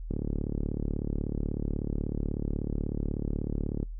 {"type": "click train", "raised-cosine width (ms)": 3, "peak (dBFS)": -18, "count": 136, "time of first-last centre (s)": [0.11, 3.829], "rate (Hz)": 36.3, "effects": ["noise-tail reverb RT60 0.1 s tail -22 dB re dry", "added 40 Hz sine -35 dBFS peak until 3.99 s"]}